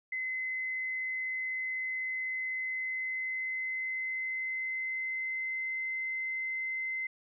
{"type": "tone with pitch glide", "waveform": "sine", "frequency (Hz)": [2044, 2063], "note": ["C7", "C7"], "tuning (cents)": [-41, -25], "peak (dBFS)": -32, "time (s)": [0.12, 7.07], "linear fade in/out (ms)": 5, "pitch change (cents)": 16, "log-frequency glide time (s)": [2.62, 5.82], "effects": []}